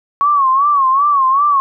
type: tone with vibrato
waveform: sine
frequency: 1108.7 Hz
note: C#6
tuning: in tune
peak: -9 dBFS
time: 0.21-1.6 s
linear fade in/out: 0 ms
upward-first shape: sine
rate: 2.6 Hz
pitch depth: 110 cents each way
effects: none